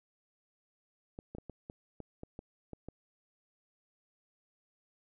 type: clicks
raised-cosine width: 2 ms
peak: -30 dBFS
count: 10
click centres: 1.189 / 1.35 / 1.384 / 1.497 / 1.699 / 2.003 / 2.234 / 2.391 / 2.733 / 2.886 s
effects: none